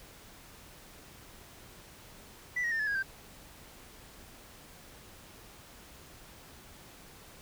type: tone with pitch steps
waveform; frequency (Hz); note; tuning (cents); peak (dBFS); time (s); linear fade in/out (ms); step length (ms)
sine; 1975.5 / 1886.3 / 1801.1 / 1719.8 / 1642.1 / 1568; B6 / A#6 / A6 / A6 / G#6 / G6; 0 / +20 / +40 / -40 / -20 / 0; -27; 2.56-3.028; 10; 78
effects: tanh soft clip ceiling -27 dBFS + pink hiss -53 dBFS RMS until 7.41 s